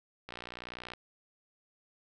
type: click train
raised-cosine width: 0.3 ms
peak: -26 dBFS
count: 40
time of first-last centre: 0.29-0.936 s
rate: 60.4 Hz
effects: none